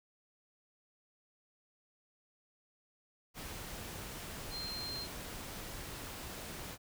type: tone in noise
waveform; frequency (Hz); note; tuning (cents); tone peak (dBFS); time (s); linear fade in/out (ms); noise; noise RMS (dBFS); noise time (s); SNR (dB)
sine; 4173; C8; -5; -40; 4.5-5.08; 50; pink; -45; 3.34-6.78; +2
effects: none